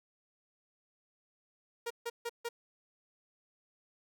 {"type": "tone bursts", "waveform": "sawtooth", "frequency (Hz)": 469.8, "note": "A#4", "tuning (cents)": 13, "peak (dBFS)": -31, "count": 4, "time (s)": [1.86, 2.49], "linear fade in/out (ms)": 10, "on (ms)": 45, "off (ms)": 150, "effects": []}